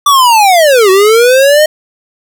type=linear two-way sweep; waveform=square; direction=down then up; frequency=1174.7 to 370 to 623 Hz; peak=-4 dBFS; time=0.06-1.66 s; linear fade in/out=5 ms; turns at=0.9 s; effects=none